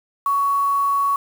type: tone with quantisation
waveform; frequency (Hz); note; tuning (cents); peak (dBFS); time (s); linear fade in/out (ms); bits
sine; 1119; C#6; +16; -16; 0.26-1.16; 2; 6
effects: none